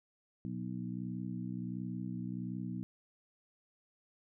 harmonic tone with a mistuned harmonic, 61.4 Hz, B1, 9 cents flat, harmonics 2 / 3 / 4 / 5, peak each -43 / -40 / -43 / -47 dBFS, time 0.45-2.83 s, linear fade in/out 0 ms, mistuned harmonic 5, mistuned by +21 cents, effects none

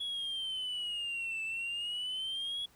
sine exponential two-way sweep, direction down then up, 3369 to 2634 to 3369 Hz, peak -32 dBFS, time 0-2.66 s, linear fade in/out 10 ms, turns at 1.43 s, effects tanh soft clip ceiling -33 dBFS + pink hiss -64 dBFS RMS until 2.75 s

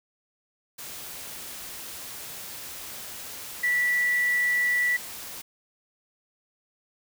sine tone in noise, 1958 Hz, B6, 15 cents flat, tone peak -21 dBFS, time 3.63-4.97 s, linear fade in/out 10 ms, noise white, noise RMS -39 dBFS, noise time 0.78-5.42 s, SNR +15 dB, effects none

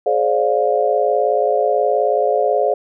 sine chord, D half-diminished seventh, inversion second, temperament just, 422.9 / 528.6 / 587.3 / 704.8 Hz, Ab4 / C5 / D5 / F5, +31 / +18 / 0 / +16 cents, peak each -19 dBFS, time 0.06-2.74 s, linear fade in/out 5 ms, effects none

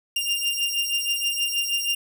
sawtooth beating tone pair, 2794 / 2800.3 Hz, F7 / F7, 0 / +4 cents, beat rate 6.3 Hz, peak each -22 / -23 dBFS, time 0.16-1.95 s, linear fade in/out 5 ms, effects none

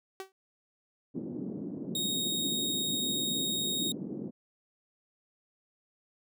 sawtooth tone with exponential decay, 382.6 Hz, G4, 42 cents flat, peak -31 dBFS, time 0.2-0.32 s, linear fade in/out 1 ms, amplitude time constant 26 ms
white band-pass noise, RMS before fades -38 dBFS, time 1.14-4.31 s, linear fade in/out 20 ms, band 170 to 320 Hz, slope 24 dB/octave
sawtooth tone, 3744 Hz, A#7, 7 cents sharp, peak -27 dBFS, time 1.95-3.92 s, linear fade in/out 2 ms
effects none

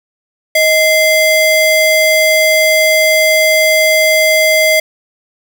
square ring-modulated tone, 1355 Hz, E6, 47 cents sharp, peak -5 dBFS, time 0.55-4.8 s, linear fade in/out 5 ms, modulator 727 Hz, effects none

